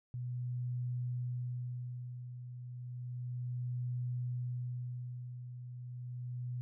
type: tone with tremolo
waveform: sine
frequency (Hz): 123.47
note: B2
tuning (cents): 0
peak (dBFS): -34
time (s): 0.14-6.61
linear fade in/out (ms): 0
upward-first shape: sine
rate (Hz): 0.32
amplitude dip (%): 65
effects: none